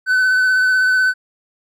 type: tone with vibrato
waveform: triangle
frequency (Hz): 1512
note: F#6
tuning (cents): +37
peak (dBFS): -10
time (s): 0.06-1.14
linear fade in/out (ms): 50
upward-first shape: sine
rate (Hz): 16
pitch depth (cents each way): 16
effects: none